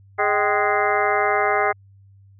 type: harmonic tone with a mistuned harmonic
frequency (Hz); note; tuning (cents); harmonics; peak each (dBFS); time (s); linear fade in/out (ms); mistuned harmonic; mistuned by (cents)
207.7; G#3; 0; 2 / 3 / 4 / 5 / 6 / 7 / 8 / 9 / 10; -24 / -25 / -22 / -29 / -24 / -29 / -29 / -32 / -26; 0.18-1.73; 20; 4; -110
effects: added 98 Hz sine -47 dBFS peak until 2.39 s